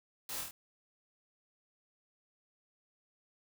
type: noise with echo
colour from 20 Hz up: white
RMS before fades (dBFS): -42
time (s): 0.29-0.41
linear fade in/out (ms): 2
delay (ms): 25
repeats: 4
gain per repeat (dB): -2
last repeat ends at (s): 0.51
effects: none